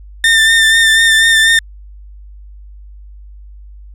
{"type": "tone with vibrato", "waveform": "30% pulse", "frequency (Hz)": 1800, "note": "A6", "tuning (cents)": 39, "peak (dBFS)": -4, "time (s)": [0.24, 1.59], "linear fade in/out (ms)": 2, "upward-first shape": "sine", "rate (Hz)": 4.1, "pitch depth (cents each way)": 27, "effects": ["added 50 Hz sine -32 dBFS peak until 3.94 s", "low-pass 11000 Hz 12 dB/octave"]}